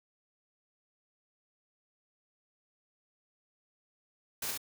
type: noise with echo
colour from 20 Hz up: white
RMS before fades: -36 dBFS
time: 4.42-4.51 s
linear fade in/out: 5 ms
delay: 66 ms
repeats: 1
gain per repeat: -2 dB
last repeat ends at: 4.576 s
effects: none